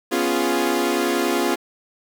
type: chord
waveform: sawtooth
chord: C# dominant seventh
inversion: third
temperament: equal with one note detuned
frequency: 246.9 / 277.2 / 348 / 415.3 Hz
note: B3 / C#4 / E#4 / G#4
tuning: 0 / 0 / -6 / 0 cents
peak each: -22 / -21 / -18 / -22 dBFS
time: 0.11-1.56 s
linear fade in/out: 20 ms
effects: 7-bit